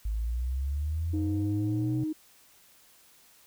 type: exponential sweep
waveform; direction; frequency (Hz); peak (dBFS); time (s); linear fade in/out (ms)
sine; up; 51.91 to 130; -27; 0.05-2.04; 5
type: tone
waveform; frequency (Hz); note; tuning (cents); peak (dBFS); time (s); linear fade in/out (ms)
sine; 311.1; D#4; 0; -28; 1.13-2.13; 10
effects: tanh soft clip ceiling -20 dBFS + white hiss -59 dBFS RMS until 3.46 s